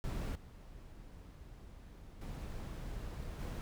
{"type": "noise with level steps", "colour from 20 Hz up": "brown", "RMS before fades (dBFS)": [-38, -53, -43, -40], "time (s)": [0.04, 3.61], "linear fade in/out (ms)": 0, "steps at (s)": [0.35, 2.21, 3.39], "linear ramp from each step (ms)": 5, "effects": []}